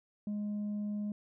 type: tone with tanh clipping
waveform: sine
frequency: 207.7 Hz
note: G#3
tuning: in tune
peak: -34 dBFS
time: 0.27-1.12 s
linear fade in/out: 2 ms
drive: 2 dB
effects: none